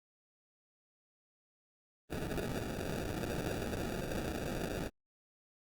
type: noise with sample-and-hold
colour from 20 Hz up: white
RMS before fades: -38 dBFS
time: 2.09-4.9 s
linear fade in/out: 50 ms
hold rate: 1050 Hz
effects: Opus 32 kbps